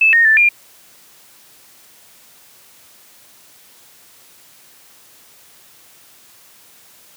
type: tone with pitch steps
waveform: sine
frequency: 2621 / 1849 / 1764 / 2399 Hz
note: E7 / A#6 / A6 / D7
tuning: -11 / -15 / +4 / +36 cents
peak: -8 dBFS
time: 0.01-0.49 s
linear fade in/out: 5 ms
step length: 120 ms
effects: white hiss -47 dBFS RMS until 7.16 s + high-pass 80 Hz 12 dB/octave